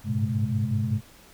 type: tone cluster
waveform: sine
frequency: 100.4 / 105.9 / 115.9 / 130.7 / 212.4 Hz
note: G2 / G#2 / A#2 / C3 / G#3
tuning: +42 / +34 / -10 / -1 / +39 cents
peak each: -29 dBFS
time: 0.04-1.01 s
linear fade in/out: 50 ms
effects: tanh soft clip ceiling -12 dBFS + pink hiss -52 dBFS RMS until 1.33 s